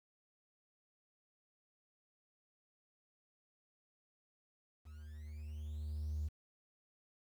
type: tone with level ramp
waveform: triangle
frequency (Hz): 75.8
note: D#2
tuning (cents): -45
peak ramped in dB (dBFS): -48 to -32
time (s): 4.85-6.29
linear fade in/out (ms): 20
effects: tanh soft clip ceiling -32 dBFS + 11-bit